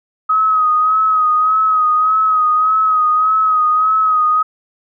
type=tone with vibrato; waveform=sine; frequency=1265 Hz; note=D#6; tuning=28 cents sharp; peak=-10 dBFS; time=0.29-4.43 s; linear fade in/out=10 ms; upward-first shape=sine; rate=1.7 Hz; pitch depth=38 cents each way; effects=none